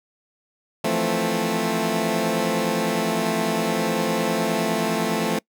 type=chord; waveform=15% pulse; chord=F major seventh; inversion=third; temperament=equal; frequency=164.81 / 174.61 / 220 / 261.6 Hz; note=E3 / F3 / A3 / C4; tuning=0 / 0 / 0 / 0 cents; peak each=-23 / -21 / -17 / -22 dBFS; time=0.84-5.39 s; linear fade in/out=5 ms; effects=noise-tail reverb RT60 0.1 s tail -25 dB re dry